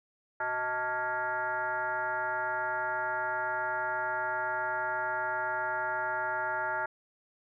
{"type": "tone with frequency modulation", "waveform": "sine", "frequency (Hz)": 1143, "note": "D6", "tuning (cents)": -47, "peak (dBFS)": -29, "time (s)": [0.4, 6.86], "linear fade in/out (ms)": 5, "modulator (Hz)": 257, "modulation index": 2.1, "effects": []}